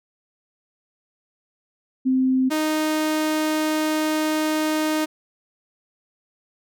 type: tone pair in turn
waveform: sine / sawtooth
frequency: 260 / 309.9 Hz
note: C4 / D#4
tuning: -11 / -7 cents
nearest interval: minor third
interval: 304 cents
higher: second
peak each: -16 dBFS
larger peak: neither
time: 2.05-2.5 / 2.5-5.06 s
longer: second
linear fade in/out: 20 ms
effects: none